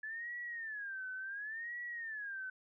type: tone with vibrato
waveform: sine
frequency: 1711 Hz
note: A6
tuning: 49 cents flat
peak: -40 dBFS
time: 0.03-2.5 s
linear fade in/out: 5 ms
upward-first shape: sine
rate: 0.7 Hz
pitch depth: 210 cents each way
effects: none